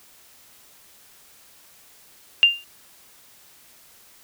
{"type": "tone with exponential decay", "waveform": "sine", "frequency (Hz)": 2794, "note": "F7", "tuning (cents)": 0, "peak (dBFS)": -7, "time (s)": [2.43, 2.64], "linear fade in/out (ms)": 0, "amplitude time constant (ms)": 45, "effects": ["white hiss -52 dBFS RMS until 4.23 s"]}